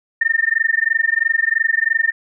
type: tone with amplitude modulation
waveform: sine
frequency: 1812 Hz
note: A#6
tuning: 50 cents flat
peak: -10 dBFS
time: 0.21-2.12 s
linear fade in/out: 5 ms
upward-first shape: sine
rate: 23 Hz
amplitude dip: 100%
effects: none